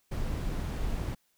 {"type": "noise", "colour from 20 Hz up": "brown", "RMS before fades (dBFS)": -32, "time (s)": [0.11, 1.15], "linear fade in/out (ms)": 10, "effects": ["white hiss -72 dBFS RMS until 1.37 s"]}